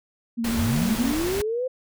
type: tone with vibrato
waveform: sine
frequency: 231.4 Hz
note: A#3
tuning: 13 cents flat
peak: -23 dBFS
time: 0.37-1.13 s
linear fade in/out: 20 ms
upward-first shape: triangle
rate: 14 Hz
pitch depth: 47 cents each way
type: noise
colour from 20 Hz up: pink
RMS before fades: -30 dBFS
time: 0.44-1.42 s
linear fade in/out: 5 ms
type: linear sweep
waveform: sine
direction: up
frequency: 69.3 to 523.3 Hz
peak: -23 dBFS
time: 0.57-1.68 s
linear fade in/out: 10 ms
effects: none